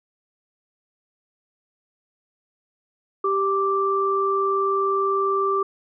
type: tone pair together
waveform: sine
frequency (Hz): 392 / 1173.5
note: G4 / D6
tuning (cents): 0 / -2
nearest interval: octave + perfect fifth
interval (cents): 1898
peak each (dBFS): -22 / -21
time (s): 3.24-5.63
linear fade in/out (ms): 5
effects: none